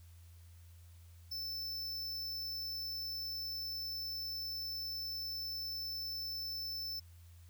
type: tone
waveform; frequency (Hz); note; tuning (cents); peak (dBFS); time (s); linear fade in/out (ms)
square; 5290; E8; +5; -39; 1.31-7; 10
effects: added 85 Hz sine -54 dBFS peak until 7.49 s + white hiss -68 dBFS RMS until 7.49 s

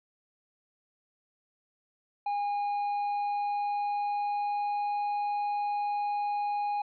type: tone with pitch glide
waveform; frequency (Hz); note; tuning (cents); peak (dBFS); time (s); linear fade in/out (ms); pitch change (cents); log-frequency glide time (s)
triangle; 817 to 823.2; G#5 to G#5; -29 to -16; -26; 2.26-6.82; 5; +13; 2.4-5.05
effects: resampled to 11025 Hz

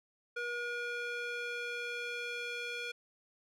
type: tone with band-pass filter sweep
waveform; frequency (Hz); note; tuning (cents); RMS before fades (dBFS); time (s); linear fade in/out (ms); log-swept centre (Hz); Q
square; 479.4; A#4; +48; -39; 0.36-2.92; 10; 1600 to 2600; 1.5
effects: none

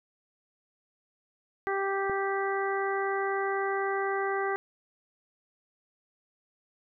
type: harmonic tone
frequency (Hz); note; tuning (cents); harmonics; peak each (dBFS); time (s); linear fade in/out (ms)
392; G4; 0; 1 / 2 / 3 / 4 / 5; -30 / -33 / -35 / -36 / -37; 1.67-4.56; 0
type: click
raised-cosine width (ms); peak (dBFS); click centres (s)
2; -25; 2.097
effects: none

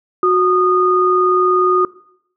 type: tone pair together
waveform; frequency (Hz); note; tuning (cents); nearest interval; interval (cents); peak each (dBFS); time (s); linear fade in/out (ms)
sine; 366.5 / 1229.7; F#4 / D#6; -16 / -21; octave + major sixth; 2095; -13; 0.23-1.85; 2
effects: noise-tail reverb RT60 0.7 s tail -20 dB re dry

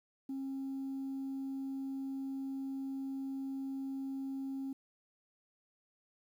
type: tone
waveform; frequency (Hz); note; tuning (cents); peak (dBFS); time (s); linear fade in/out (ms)
sine; 270; C#4; -45; -35; 0.29-4.73; 5
effects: tanh soft clip ceiling -35 dBFS + 11-bit

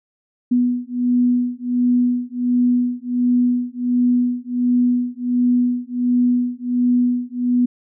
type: beating tone pair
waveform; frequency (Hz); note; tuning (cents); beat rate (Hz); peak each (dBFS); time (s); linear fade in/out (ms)
sine; 245.1 / 246.5; B3 / B3; -13 / -3; 1.4; -18 / -18; 0.51-7.66; 10
effects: none

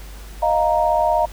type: chord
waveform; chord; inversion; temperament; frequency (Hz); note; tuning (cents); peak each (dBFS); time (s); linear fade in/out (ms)
sine; Eb suspended second; none; equal; 622.3 / 698.5 / 932.3; Eb5 / F5 / Bb5; 0 / 0 / 0; -19; 0.42-1.26; 10
effects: added 50 Hz sine -34 dBFS peak until 1.32 s + pink hiss -43 dBFS RMS until 1.32 s

